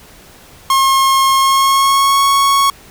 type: tone with pitch glide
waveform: 45% pulse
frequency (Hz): 1076 to 1106.3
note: C6 to C#6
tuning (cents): +48 to -4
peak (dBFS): -9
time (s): 0.7-2.7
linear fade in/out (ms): 2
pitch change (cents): +48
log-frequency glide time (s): 1.36-2.23
effects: pink hiss -41 dBFS RMS until 2.9 s